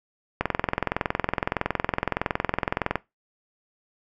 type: click train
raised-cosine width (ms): 0.5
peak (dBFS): -7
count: 56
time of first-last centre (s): 0.41-2.956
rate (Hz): 21.6
effects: noise-tail reverb RT60 0.2 s tail -20 dB re dry